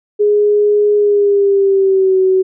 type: tone with pitch glide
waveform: sine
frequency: 415.3 to 376.5 Hz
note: G#4 to F#4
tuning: 0 to +30 cents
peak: -8 dBFS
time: 0.19-2.43 s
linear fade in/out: 20 ms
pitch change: -170 cents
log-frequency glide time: 0.96-2.18 s
effects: none